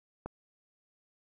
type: click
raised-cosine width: 1 ms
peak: -24 dBFS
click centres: 0.26 s
effects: none